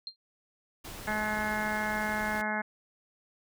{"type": "tone with exponential decay", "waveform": "sine", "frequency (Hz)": 4186, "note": "C8", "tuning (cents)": 0, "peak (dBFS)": -32, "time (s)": [0.07, 0.16], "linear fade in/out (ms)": 1, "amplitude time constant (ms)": 18}
{"type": "noise", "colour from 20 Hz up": "pink", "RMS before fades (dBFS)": -43, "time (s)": [0.84, 2.42], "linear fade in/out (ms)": 10}
{"type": "harmonic tone", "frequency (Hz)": 213.3, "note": "G#3", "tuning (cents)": 46, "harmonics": [1, 2, 3, 4, 5, 6, 7, 8, 9, 10], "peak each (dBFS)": [-36, -46, -38, -35, -43, -44, -37, -35, -46, -39], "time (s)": [1.07, 2.62], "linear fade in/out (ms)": 10}
{"effects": []}